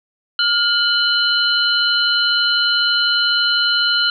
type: tone cluster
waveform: sine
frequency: 1412 / 2984 / 4126 Hz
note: F6 / F#7 / C8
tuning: +19 / +14 / -25 cents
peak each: -18 dBFS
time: 0.39-4.1 s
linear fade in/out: 2 ms
effects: none